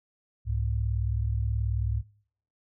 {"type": "tone pair together", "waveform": "sine", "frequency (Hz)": [66.5, 105.16], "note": ["C2", "G#2"], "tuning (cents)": [29, 22], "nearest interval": "minor sixth", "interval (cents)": 793, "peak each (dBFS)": -28, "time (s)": [0.45, 2.03], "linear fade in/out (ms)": 50, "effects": ["noise-tail reverb RT60 0.6 s tail -23 dB re dry"]}